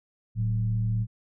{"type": "tone with frequency modulation", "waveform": "sine", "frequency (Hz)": 111.4, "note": "A2", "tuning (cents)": 22, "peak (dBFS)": -23, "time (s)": [0.35, 1.07], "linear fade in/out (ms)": 50, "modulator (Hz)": 76, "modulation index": 0.47, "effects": []}